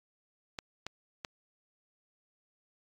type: clicks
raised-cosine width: 0.2 ms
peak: -20 dBFS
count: 3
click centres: 0.588 / 0.866 / 1.248 s
effects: AAC 48 kbps